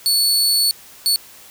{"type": "tone bursts at uneven times", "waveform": "sawtooth", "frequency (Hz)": 4435, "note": "C#8", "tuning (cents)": 0, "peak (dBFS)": -11, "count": 2, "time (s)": [[0.06, 0.71], [1.06, 1.16]], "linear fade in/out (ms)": 0, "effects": ["white hiss -43 dBFS RMS until 1.5 s"]}